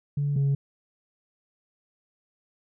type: tone pair in turn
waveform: sine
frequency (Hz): 143.4 / 139.24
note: D3 / C#3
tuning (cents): -41 / +8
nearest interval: minor second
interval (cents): 51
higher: first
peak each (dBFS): -22 / -18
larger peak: second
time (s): 0.17-0.36 / 0.36-0.55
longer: neither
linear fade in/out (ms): 5
effects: tanh soft clip ceiling -19 dBFS